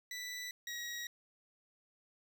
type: tone pair in turn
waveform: 20% pulse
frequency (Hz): 1975.5 / 1903.8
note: B6 / A#6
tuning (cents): 0 / +36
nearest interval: minor second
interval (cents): 64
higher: first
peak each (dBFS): -36 / -35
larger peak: second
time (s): 0.11-0.51 / 0.67-1.07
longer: neither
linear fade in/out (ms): 2
effects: 11-bit